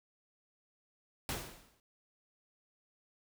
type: noise with exponential decay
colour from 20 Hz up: pink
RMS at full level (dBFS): -35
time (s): 1.29-1.8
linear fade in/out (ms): 1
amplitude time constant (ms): 110
effects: none